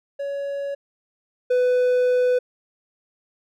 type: tone pair in turn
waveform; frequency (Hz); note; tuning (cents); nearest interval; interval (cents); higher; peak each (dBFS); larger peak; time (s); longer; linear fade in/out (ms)
triangle; 561 / 498.7; C#5 / B4; +21 / +17; major second; 204; first; -23 / -14; second; 0.19-0.75 / 1.5-2.39; second; 10
effects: none